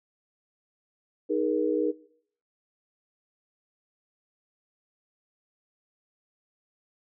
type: chord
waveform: sine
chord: D# suspended fourth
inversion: none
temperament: equal with one note detuned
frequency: 311.1 / 415.3 / 477.3 Hz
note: D#4 / G#4 / A#4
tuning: 0 / 0 / +41 cents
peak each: -28 dBFS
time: 1.29-1.92 s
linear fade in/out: 20 ms
effects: noise-tail reverb RT60 0.6 s tail -20 dB re dry